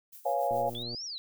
violet noise with tremolo, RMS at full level -48 dBFS, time 0.12-0.83 s, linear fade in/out 10 ms, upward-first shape sine, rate 7.1 Hz, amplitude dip 65%
sine chord, C# dominant seventh, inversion third, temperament equal, 493.9 / 554.4 / 698.5 / 830.6 Hz, B4 / C#5 / E#5 / G#5, 0 / 0 / 0 / 0 cents, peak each -36 / -31 / -30 / -32 dBFS, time 0.25-0.7 s, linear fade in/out 10 ms
click train, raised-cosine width 2 ms, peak -30 dBFS, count 53, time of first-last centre 0.51-0.947 s, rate 119 Hz
sine exponential two-way sweep, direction up then down, 3351 to 5780 to 3844 Hz, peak -36 dBFS, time 0.75-1.18 s, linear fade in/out 0 ms, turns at 1.05 s
effects none

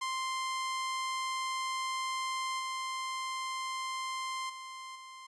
sawtooth tone with level steps, 1046.5 Hz, C6, in tune, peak -29 / -31 / -39 / -43 dBFS, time 0.01-5.27 s, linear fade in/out 10 ms, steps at 2.59 / 4.49 / 4.95 s, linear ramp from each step 10 ms, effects resampled to 22050 Hz

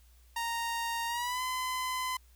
sawtooth tone with pitch glide, 929 to 1019 Hz, A#5 to C6, -6 to -46 cents, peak -28 dBFS, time 0.36-2.17 s, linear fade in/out 5 ms, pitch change +160 cents, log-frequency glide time 1.07-1.42 s, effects added 60 Hz sine -57 dBFS peak until 2.35 s + white hiss -67 dBFS RMS until 2.35 s

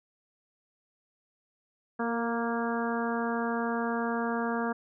harmonic tone with a mistuned harmonic, 233.4 Hz, A#3, 2 cents sharp, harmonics 1 / 2 / 3 / 4 / 5 / 6 / 7, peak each -31 / -34 / -36 / -37 / -38 / -39 / -39 dBFS, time 1.99-4.73 s, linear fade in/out 10 ms, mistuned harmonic 2, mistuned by -16 cents, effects none

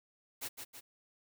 white noise with echo, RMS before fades -40 dBFS, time 0.41-0.49 s, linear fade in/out 20 ms, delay 160 ms, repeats 2, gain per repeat -5 dB, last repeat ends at 0.81 s, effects none

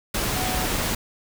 sine tone in noise, 740 Hz, F#5, in tune, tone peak -30 dBFS, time 0.36-0.65 s, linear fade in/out 5 ms, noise pink, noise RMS -25 dBFS, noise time 0.14-0.95 s, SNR -8 dB, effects none

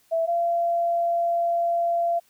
sine tone pair in turn, 659.3 / 684.5 Hz, E5 / F5, 0 / -35 cents, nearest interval minor second, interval 65 cents, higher second, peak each -20 dBFS, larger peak neither, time 0.11-0.27 / 0.27-2.2 s, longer second, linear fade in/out 20 ms, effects white hiss -62 dBFS RMS until 2.29 s

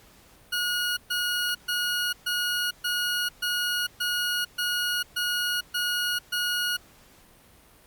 20% pulse tone bursts, 1446 Hz, F#6, 40 cents flat, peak -20 dBFS, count 11, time 0.52-6.77 s, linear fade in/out 10 ms, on 450 ms, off 130 ms, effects pink hiss -55 dBFS RMS until 7.86 s + Opus 48 kbps

